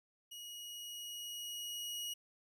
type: tone with level ramp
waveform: sawtooth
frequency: 2898 Hz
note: F#7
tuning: 37 cents flat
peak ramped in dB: -44 to -36 dBFS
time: 0.31-2.14 s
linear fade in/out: 10 ms
effects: none